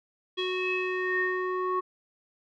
square tone with low-pass filter sweep, 368.5 Hz, F#4, 7 cents flat, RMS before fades -29 dBFS, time 0.37-1.81 s, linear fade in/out 20 ms, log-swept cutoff 3300 to 1200 Hz, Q 8.4, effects none

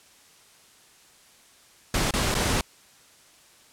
pink noise with dropouts, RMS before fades -24 dBFS, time 1.94-2.61 s, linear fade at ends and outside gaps 2 ms, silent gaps 2.109-2.137 / 2.343-2.35 s, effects white hiss -55 dBFS RMS until 3.72 s + low-pass 10000 Hz 12 dB/octave

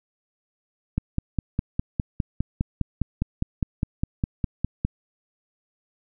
click train, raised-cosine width 5 ms, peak -10 dBFS, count 20, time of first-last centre 0.98-4.85 s, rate 4.91 Hz, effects none

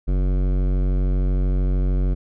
sine tone with hard clipping, 46.56 Hz, F#1, 12 cents sharp, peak -19 dBFS, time 0.07-2.15 s, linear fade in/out 20 ms, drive 16 dB, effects none

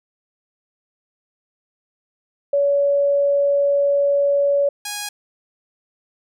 sine / 5% pulse tone pair in turn, 566 / 825.7 Hz, C#5 / G#5, +36 / -10 cents, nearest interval perfect fifth, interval 654 cents, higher second, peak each -14 dBFS, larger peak neither, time 2.53-4.69 / 4.85-5.09 s, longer first, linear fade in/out 5 ms, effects none

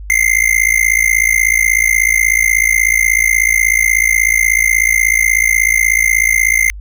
square tone with amplitude modulation, 2093 Hz, C7, in tune, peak -6 dBFS, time 0.1-6.7 s, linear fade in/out 0 ms, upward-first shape sine, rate 56.4 Hz, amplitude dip 100%, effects added 50 Hz sine -26 dBFS peak until 6.8 s

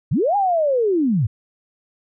sine linear two-way sweep, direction up then down, 93.4 to 829 to 93.4 Hz, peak -15 dBFS, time 0.11-1.27 s, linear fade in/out 10 ms, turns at 0.36 s, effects none

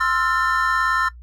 triangle chord, F major seventh, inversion second, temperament equal with one note detuned, 1046.5 / 1318.5 / 1396.9 / 1790.8 Hz, C6 / E6 / F6 / A6, 0 / 0 / 0 / +30 cents, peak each -22 / -20 / -23 / -21 dBFS, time 0-1.09 s, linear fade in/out 10 ms, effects noise-tail reverb RT60 0.1 s tail -17 dB re dry + added 60 Hz sine -38 dBFS peak until 1.22 s

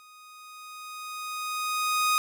sawtooth tone with level ramp, 1244.5 Hz, D#6, in tune, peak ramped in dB -47 to -17 dBFS, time 0-2.18 s, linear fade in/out 0 ms, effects none

